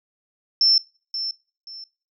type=tone with echo; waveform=sine; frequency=5350 Hz; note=E8; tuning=25 cents sharp; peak=-13 dBFS; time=0.61-0.78 s; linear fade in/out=2 ms; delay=530 ms; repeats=2; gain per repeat=-11 dB; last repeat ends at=1.84 s; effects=noise-tail reverb RT60 0.4 s tail -22 dB re dry